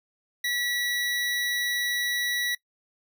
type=tone; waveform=25% pulse; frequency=1941 Hz; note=B6; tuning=31 cents flat; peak=-22 dBFS; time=0.44-2.55 s; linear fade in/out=5 ms; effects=noise-tail reverb RT60 0.1 s tail -21 dB re dry